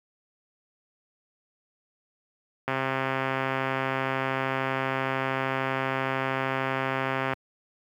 click train, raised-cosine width 0.5 ms, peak -12 dBFS, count 620, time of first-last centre 2.68-7.334 s, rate 133 Hz, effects high-pass 80 Hz 12 dB/octave + 9-bit

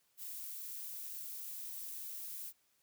violet noise, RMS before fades -45 dBFS, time 0.17-2.53 s, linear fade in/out 50 ms, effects white hiss -75 dBFS RMS until 2.82 s

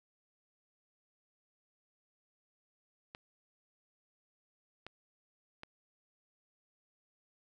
clicks, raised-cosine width 0.3 ms, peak -29 dBFS, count 3, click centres 3.149 / 4.866 / 5.634 s, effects none

